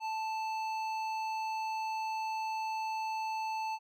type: tone with hard clipping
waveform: sine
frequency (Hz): 880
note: A5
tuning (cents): 0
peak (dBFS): -35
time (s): 0-3.79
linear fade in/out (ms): 50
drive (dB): 11
effects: none